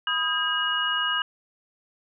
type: tone cluster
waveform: sine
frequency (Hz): 993 / 1250 / 1614 / 2890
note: B5 / D#6 / G#6 / F#7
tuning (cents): +9 / +8 / -50 / -41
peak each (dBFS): -34 / -29 / -27 / -26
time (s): 0.07-1.22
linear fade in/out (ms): 2
effects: none